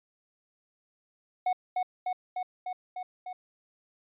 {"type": "tone with echo", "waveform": "triangle", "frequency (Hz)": 734, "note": "F#5", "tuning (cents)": -14, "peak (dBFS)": -22, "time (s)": [1.46, 1.53], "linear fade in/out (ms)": 5, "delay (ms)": 300, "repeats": 6, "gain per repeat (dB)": -2, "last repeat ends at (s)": 3.33, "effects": ["resampled to 8000 Hz"]}